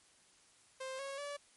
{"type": "tone with pitch steps", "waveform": "sawtooth", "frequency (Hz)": [525, 549.5, 575.2], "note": ["C5", "C#5", "D5"], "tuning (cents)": [6, -15, -36], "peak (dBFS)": -37, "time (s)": [0.8, 1.37], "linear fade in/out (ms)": 10, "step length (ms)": 190, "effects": ["white hiss -66 dBFS RMS until 1.56 s", "MP3 48 kbps"]}